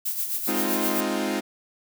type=noise with tremolo; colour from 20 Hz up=violet; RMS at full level=-26 dBFS; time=0.05-1.01 s; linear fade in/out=10 ms; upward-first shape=sine; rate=7.7 Hz; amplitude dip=55%
type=chord; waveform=sawtooth; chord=F minor seventh; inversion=first; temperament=equal; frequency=207.7 / 261.6 / 311.1 / 349.2 Hz; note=Ab3 / C4 / Eb4 / F4; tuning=0 / 0 / 0 / 0 cents; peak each=-26 dBFS; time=0.47-1.41 s; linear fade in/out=20 ms
effects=none